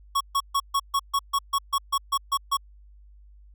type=tone bursts; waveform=square; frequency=1108.7 Hz; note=C#6; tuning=in tune; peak=-21 dBFS; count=13; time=0.15-2.571 s; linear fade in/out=10 ms; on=57 ms; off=140 ms; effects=added 50 Hz sine -48 dBFS peak until 3.54 s